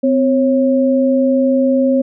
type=tone pair together; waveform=sine; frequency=257.2 / 545 Hz; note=C4 / C#5; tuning=-30 / -29 cents; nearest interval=octave + minor second; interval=1301 cents; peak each=-12 / -14 dBFS; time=0.03-2.02 s; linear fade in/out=10 ms; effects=none